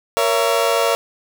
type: chord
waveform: 30% pulse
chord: A# diminished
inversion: none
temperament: just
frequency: 466.2 / 559.4 / 671.3 Hz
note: A#4 / C#5 / E5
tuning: 0 / +16 / +31 cents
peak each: -17 dBFS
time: 0.17-0.95 s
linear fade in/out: 0 ms
effects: none